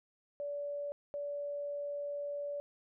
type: tone bursts at uneven times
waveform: sine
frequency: 576 Hz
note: D5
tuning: 34 cents flat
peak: -36 dBFS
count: 2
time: 0.4-0.92 / 1.14-2.6 s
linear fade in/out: 0 ms
effects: none